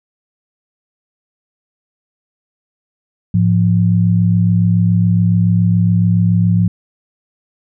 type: tone pair together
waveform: sine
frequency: 107.08 / 174.2 Hz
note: A2 / F3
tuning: -47 / -4 cents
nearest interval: minor sixth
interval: 843 cents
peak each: -12 dBFS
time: 3.34-6.68 s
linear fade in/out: 5 ms
effects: none